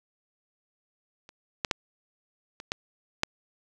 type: clicks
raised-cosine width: 0.2 ms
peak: -30 / -9 / -7 / -23 / -11 / -6 dBFS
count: 6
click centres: 1.291 / 1.648 / 1.712 / 2.601 / 2.719 / 3.234 s
effects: none